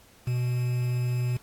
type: tone with quantisation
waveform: triangle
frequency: 123.47 Hz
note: B2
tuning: in tune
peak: -22 dBFS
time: 0.27-1.37 s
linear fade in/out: 5 ms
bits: 7
effects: pink hiss -56 dBFS RMS until 1.42 s + AAC 64 kbps